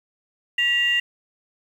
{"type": "tone pair together", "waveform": "sine", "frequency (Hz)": [1933.4, 2794], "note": ["B6", "F7"], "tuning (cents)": [-37, 0], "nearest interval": "tritone", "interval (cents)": 637, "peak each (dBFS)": [-20, -19], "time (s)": [0.58, 1], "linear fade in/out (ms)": 5, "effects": ["tanh soft clip ceiling -11 dBFS", "8-bit"]}